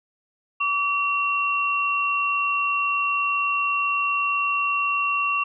sine tone pair together, 1149.5 / 2734 Hz, D6 / F7, -37 / -37 cents, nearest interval octave + minor third, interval 1500 cents, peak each -23 / -23 dBFS, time 0.6-5.44 s, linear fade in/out 10 ms, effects none

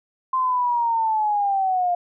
sine linear sweep, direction down, 1046.5 to 698.5 Hz, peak -18 dBFS, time 0.33-1.95 s, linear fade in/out 5 ms, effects none

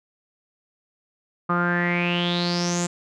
sawtooth tone with low-pass filter sweep, 174.61 Hz, F3, in tune, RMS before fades -23 dBFS, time 1.49-2.87 s, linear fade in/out 10 ms, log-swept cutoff 1200 to 7500 Hz, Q 8.7, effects none

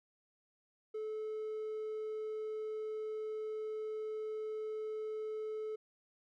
triangle tone, 432.9 Hz, A4, 28 cents flat, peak -35 dBFS, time 0.94-5.76 s, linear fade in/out 10 ms, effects tanh soft clip ceiling -31 dBFS

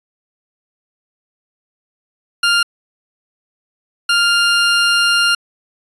20% pulse tone bursts at uneven times, 1400 Hz, F6, 4 cents sharp, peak -6 dBFS, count 2, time 2.43-2.63 / 4.09-5.35 s, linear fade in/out 5 ms, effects resampled to 22050 Hz

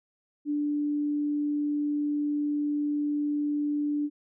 sine tone, 293.7 Hz, D4, in tune, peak -25 dBFS, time 0.45-4.1 s, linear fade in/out 50 ms, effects none

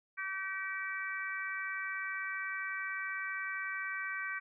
harmonic tone, 384.2 Hz, G4, 35 cents flat, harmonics 3 / 4 / 5 / 6, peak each -44 / -39 / -41 / -42 dBFS, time 0.17-4.4 s, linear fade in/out 20 ms, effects none

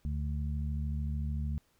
harmonic tone, 73.42 Hz, D2, in tune, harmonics 1 / 2 / 3, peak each -32 / -38 / -42 dBFS, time 0.05-1.58 s, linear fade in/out 0 ms, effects pink hiss -71 dBFS RMS until 1.79 s

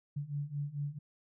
sine beating tone pair, 141.9 / 146.4 Hz, C#3 / D3, +41 / -5 cents, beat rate 4.5 Hz, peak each -39 / -37 dBFS, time 0.16-0.99 s, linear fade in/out 10 ms, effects none

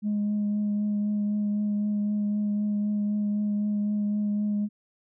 sine tone with vibrato, 207.7 Hz, G#3, in tune, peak -22 dBFS, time 0.02-4.69 s, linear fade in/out 50 ms, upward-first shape triangle, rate 3.9 Hz, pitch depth 16 cents each way, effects tanh soft clip ceiling -21 dBFS

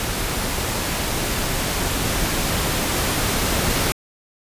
pink noise with level ramp, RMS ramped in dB -24 to -20 dBFS, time 0-3.92 s, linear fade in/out 0 ms, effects resampled to 32000 Hz

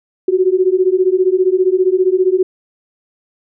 sine beating tone pair, 364 / 379 Hz, F#4 / F#4, -28 / +42 cents, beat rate 15 Hz, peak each -13 dBFS, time 0.28-2.43 s, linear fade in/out 5 ms, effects none

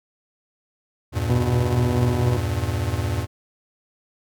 square chord, E diminished, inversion none, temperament just, 82.41 / 98.89 / 118.67 Hz, E2 / G2 / Bb2, 0 / +16 / +31 cents, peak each -27 dBFS, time 1.12-3.27 s, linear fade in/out 50 ms
harmonic tone, 122.9 Hz, B2, 8 cents flat, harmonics 1 / 2 / 3 / 4 / 5 / 6 / 7 / 8, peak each -21 / -27 / -28 / -34 / -36 / -39 / -40 / -38 dBFS, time 1.29-2.37 s, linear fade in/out 5 ms
effects none

